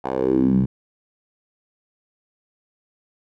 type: tone with band-pass filter sweep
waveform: 10% pulse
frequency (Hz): 65.41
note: C2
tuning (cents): 0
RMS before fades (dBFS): -19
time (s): 0.04-0.66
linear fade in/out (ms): 10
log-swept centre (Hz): 750 to 150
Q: 4.3
effects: none

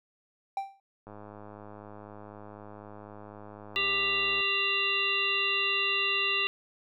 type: tone with exponential decay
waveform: triangle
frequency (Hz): 784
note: G5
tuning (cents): 0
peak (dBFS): -24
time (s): 0.57-0.8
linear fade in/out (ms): 2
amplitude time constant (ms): 49
type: click train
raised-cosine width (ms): 1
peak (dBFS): -32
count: 348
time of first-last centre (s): 1.07-4.407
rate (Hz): 104
type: harmonic tone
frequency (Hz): 395.7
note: G4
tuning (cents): +16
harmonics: 1 / 3 / 5 / 7 / 9 / 10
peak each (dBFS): -38 / -35 / -35 / -27 / -36 / -36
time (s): 3.76-6.47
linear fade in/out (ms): 0
effects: none

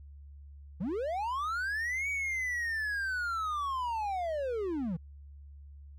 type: linear two-way sweep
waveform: triangle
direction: up then down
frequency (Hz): 150.8 to 2276 to 150.8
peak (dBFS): -29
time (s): 0.8-4.97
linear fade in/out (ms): 10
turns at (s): 2.09
effects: added 71 Hz sine -47 dBFS peak until 5.98 s

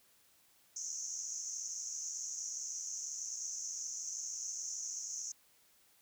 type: band-pass noise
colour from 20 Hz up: white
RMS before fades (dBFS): -42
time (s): 0.76-5.32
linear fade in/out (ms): 5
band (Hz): 5800 to 6800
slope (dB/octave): 96
effects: white hiss -68 dBFS RMS until 6.01 s

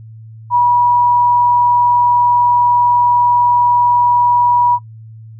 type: tone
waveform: sine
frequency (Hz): 969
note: B5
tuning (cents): -33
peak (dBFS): -8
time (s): 0.5-4.79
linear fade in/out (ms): 50
effects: noise-tail reverb RT60 0.1 s tail -23 dB re dry + added 111 Hz sine -32 dBFS peak until 5.39 s

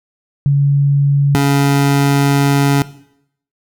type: tone pair in turn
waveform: sine / 25% pulse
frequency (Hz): 141.3 / 140.41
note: C#3 / C#3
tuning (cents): +34 / +23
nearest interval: unison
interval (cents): 11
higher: first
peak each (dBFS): -8 / -6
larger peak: second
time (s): 0.46-1.35 / 1.35-2.82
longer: second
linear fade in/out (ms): 0
effects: noise-tail reverb RT60 0.7 s tail -17 dB re dry

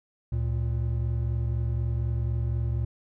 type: tone pair together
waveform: triangle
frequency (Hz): 71.3 / 115.35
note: C#2 / A#2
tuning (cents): +49 / -18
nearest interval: minor sixth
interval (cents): 833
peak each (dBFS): -26 / -25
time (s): 0.32-2.85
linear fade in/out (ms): 5
effects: none

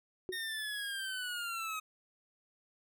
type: tone with exponential decay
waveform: sine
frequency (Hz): 370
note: F#4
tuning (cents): 0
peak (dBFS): -32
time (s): 0.29-0.4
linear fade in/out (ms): 0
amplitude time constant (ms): 23
type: linear sweep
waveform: 25% pulse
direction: down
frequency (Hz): 1850 to 1260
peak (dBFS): -33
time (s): 0.32-1.8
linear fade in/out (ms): 10
effects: none

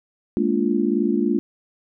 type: chord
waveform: sine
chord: Bb dominant seventh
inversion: third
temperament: just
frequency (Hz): 209.8 / 233.1 / 291.4 / 349.6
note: Ab3 / Bb3 / D4 / F4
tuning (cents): +18 / 0 / -13 / +2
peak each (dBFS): -23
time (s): 0.37-1.39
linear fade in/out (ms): 0
effects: none

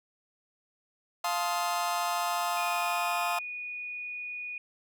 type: chord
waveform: 40% pulse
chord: F dominant seventh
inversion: none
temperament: just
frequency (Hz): 698.5 / 873.1 / 1047.7 / 1257.2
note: F5 / A5 / C6 / Eb6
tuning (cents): 0 / -14 / +2 / +18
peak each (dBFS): -31 / -34 / -33 / -34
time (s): 1.24-3.39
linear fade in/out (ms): 5
type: tone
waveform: sine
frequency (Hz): 2463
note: D#7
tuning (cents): -18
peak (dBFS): -35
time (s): 2.57-4.58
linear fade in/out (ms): 2
effects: none

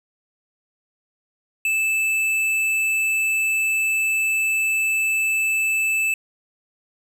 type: tone with tanh clipping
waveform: triangle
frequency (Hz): 2630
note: E7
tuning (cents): -5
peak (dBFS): -20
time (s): 1.65-6.14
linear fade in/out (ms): 2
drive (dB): 16
effects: none

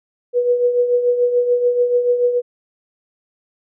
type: tone with tremolo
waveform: sine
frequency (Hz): 488.1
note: B4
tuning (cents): -20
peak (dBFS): -10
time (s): 0.33-2.42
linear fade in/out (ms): 50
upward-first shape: triangle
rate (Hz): 6.9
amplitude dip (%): 65
effects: none

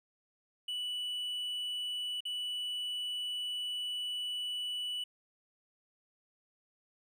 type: tone with dropouts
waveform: triangle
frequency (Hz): 2960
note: F#7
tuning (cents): 0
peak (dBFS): -33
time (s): 0.68-5.04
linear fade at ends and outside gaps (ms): 5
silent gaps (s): 2.206-2.252
effects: none

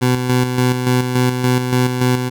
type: tone with tremolo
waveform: 20% pulse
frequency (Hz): 125.7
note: B2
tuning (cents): +31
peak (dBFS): -7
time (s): 0.01-2.3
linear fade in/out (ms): 20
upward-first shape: square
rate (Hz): 3.5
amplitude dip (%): 50
effects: none

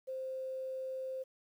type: tone with quantisation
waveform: sine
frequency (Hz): 523.3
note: C5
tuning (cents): 0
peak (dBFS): -37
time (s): 0.07-1.24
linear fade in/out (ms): 20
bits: 11
effects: none

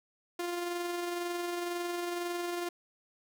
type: tone with amplitude modulation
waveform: sawtooth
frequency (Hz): 349.2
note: F4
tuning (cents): 0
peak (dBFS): -28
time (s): 0.39-2.69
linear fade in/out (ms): 5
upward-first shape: sine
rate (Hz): 22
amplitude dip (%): 30
effects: none

